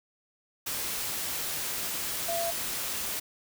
sine tone in noise, 677 Hz, E5, 46 cents sharp, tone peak -29 dBFS, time 2.28-2.51 s, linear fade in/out 10 ms, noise white, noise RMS -33 dBFS, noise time 0.66-3.2 s, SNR +1 dB, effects none

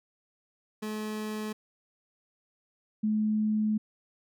30% pulse / sine tone pair in turn, 214.4 / 214.4 Hz, A3 / A3, -45 / -45 cents, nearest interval unison, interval 0 cents, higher neither, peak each -30 / -24 dBFS, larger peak second, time 0.82-1.53 / 3.03-3.78 s, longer second, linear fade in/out 10 ms, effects none

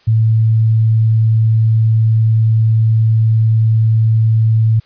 sine tone, 111.3 Hz, A2, 20 cents sharp, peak -8 dBFS, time 0.07-4.8 s, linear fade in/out 10 ms, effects white hiss -51 dBFS RMS until 4.85 s + resampled to 11025 Hz

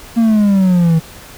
triangle exponential sweep, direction down, 234.1 to 159.2 Hz, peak -6 dBFS, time 0.16-1 s, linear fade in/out 20 ms, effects pink hiss -36 dBFS RMS until 1.37 s

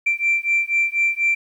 sine beating tone pair, 2349 / 2353.1 Hz, D7 / D7, 0 / +3 cents, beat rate 4.1 Hz, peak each -19 / -19 dBFS, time 0.06-1.35 s, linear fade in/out 10 ms, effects tanh soft clip ceiling -11 dBFS + 9-bit

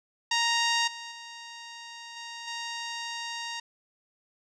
10% pulse tone with level steps, 932.3 Hz, A#5, in tune, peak -15 / -30 / -33 / -30 / -25 dBFS, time 0.31-3.6 s, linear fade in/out 5 ms, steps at 0.87 / 1.11 / 2.16 / 2.47 s, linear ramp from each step 10 ms, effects resampled to 22050 Hz

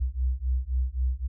sine beating tone pair, 61.74 / 65.54 Hz, B1 / C2, 0 / +4 cents, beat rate 3.8 Hz, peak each -27 dBFS, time 0-1.28 s, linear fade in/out 20 ms, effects none

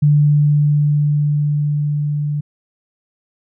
sine tone with level ramp, 147.4 Hz, D3, 7 cents sharp, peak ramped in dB -8 to -17 dBFS, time 0.02-2.41 s, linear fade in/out 10 ms, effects none

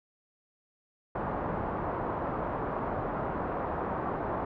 white low-pass noise, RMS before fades -33 dBFS, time 1.15-4.45 s, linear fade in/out 5 ms, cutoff 1100 Hz, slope 24 dB/octave, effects none

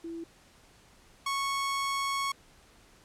sine / sawtooth tone pair in turn, 332.7 / 1104 Hz, E4 / C#6, +16 / -7 cents, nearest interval octave + major sixth, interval 2077 cents, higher second, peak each -36 / -25 dBFS, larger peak second, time 0.04-0.24 / 1.26-2.32 s, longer second, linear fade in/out 5 ms, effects pink hiss -59 dBFS RMS until 3.04 s + low-pass 10000 Hz 12 dB/octave

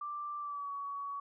sine tone with pitch glide, 1177 to 1127.1 Hz, D6 to C#6, +3 to +28 cents, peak -37 dBFS, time 0.01-1.2 s, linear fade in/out 5 ms, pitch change -75 cents, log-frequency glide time 0.39-0.71 s, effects none

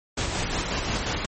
pink noise with tremolo, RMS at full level -26 dBFS, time 0.17-1.26 s, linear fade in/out 10 ms, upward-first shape square, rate 5.6 Hz, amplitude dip 30%, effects MP3 32 kbps

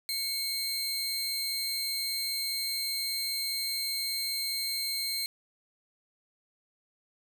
sawtooth tone pair together, 2198 / 4149 Hz, C#7 / C8, -15 / -15 cents, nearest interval major seventh, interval 1100 cents, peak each -35 / -28 dBFS, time 0.09-5.26 s, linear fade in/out 0 ms, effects none

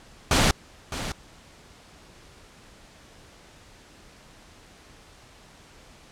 pink noise with echo, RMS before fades -19 dBFS, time 0.31-0.51 s, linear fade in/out 2 ms, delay 610 ms, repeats 1, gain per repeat -12 dB, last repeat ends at 1.12 s, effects pink hiss -51 dBFS RMS until 6.11 s + low-pass 8000 Hz 12 dB/octave

